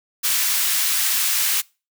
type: high-pass noise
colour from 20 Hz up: white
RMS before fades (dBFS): -20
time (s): 0.23-1.62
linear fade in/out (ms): 20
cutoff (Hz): 1500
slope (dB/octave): 12
effects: noise-tail reverb RT60 0.3 s tail -24 dB re dry